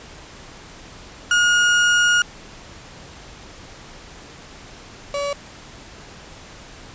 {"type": "tone pair in turn", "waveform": "35% pulse", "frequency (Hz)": [1434, 569.1], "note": ["F6", "C#5"], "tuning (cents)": [45, 45], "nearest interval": "octave + major third", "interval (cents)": 1600, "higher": "first", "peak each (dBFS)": [-12, -20], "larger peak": "first", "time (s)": [[1.31, 2.22], [5.14, 5.33]], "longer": "first", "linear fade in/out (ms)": 2, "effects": ["pink hiss -41 dBFS RMS until 6.94 s", "resampled to 16000 Hz"]}